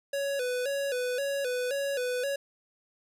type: tone with vibrato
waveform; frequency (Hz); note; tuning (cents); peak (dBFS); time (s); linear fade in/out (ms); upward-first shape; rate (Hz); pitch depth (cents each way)
square; 527; C5; +12; -29; 0.13-2.36; 5; square; 1.9; 100
effects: resampled to 32000 Hz + 10-bit